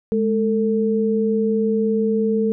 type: tone pair together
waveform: sine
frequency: 211 / 447.1 Hz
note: G#3 / A4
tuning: +28 / +28 cents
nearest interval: octave + minor second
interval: 1300 cents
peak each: -19 dBFS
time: 0.12-2.52 s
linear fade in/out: 0 ms
effects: none